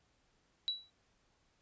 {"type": "tone with exponential decay", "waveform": "sine", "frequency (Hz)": 3920, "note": "B7", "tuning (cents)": -14, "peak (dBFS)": -29, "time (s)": [0.68, 0.9], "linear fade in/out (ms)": 0, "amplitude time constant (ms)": 47, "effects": ["pink hiss -74 dBFS RMS until 1.61 s", "resampled to 16000 Hz"]}